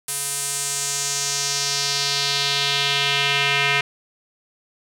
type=tone with band-pass filter sweep; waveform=square; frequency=141.1 Hz; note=C#3; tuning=31 cents sharp; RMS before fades=-22 dBFS; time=0.08-3.81 s; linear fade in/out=5 ms; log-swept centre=10000 to 2400 Hz; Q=2.2; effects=none